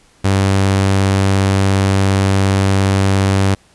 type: tone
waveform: sawtooth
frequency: 97.2 Hz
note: G2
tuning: 14 cents flat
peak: -7 dBFS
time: 0.24-3.55 s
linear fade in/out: 10 ms
effects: pink hiss -51 dBFS RMS until 3.74 s + resampled to 24000 Hz